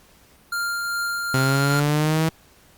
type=tone with tremolo; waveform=square; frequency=1396.9 Hz; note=F6; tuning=in tune; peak=-23 dBFS; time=0.52-1.8 s; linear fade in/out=5 ms; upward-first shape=triangle; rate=2.5 Hz; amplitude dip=25%
type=exponential sweep; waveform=sawtooth; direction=up; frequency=130.81 to 162.1 Hz; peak=-14 dBFS; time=1.34-2.29 s; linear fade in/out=2 ms
effects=pink hiss -54 dBFS RMS until 2.77 s + Opus 48 kbps